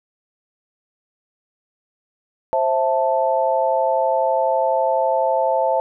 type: chord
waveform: sine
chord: A minor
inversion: first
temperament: just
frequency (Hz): 528 / 660 / 880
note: C5 / E5 / A5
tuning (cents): +16 / +2 / 0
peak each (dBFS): -20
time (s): 2.53-5.8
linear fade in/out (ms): 0
effects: none